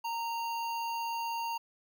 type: tone with notch filter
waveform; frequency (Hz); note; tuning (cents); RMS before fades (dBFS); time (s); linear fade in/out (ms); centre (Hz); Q
square; 926; A#5; -12; -35; 0.04-1.58; 10; 8500; 1.4
effects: none